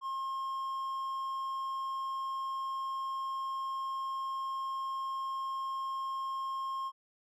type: tone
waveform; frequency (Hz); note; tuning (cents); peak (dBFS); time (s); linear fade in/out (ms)
triangle; 1070; C6; +38; -32; 0.01-6.92; 50
effects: none